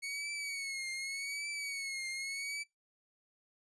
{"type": "tone with vibrato", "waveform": "sawtooth", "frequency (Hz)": 2217, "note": "C#7", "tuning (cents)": 0, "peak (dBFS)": -34, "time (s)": [0.02, 2.64], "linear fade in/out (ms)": 20, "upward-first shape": "triangle", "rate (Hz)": 0.85, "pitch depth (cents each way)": 87, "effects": ["noise-tail reverb RT60 0.2 s tail -23 dB re dry", "resampled to 24000 Hz"]}